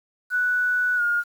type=tone with pitch glide; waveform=sine; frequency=1480 to 1423.8 Hz; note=F#6 to F6; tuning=0 to +33 cents; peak=-19 dBFS; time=0.3-1.24 s; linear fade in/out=50 ms; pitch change=-67 cents; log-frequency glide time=0.96-1.02 s; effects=8-bit